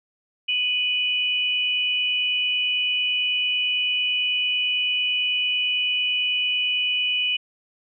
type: tone pair together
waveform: sine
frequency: 2489 / 2960 Hz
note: D#7 / F#7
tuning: 0 / 0 cents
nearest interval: minor third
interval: 300 cents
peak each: -24 / -22 dBFS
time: 0.48-7.37 s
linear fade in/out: 10 ms
effects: none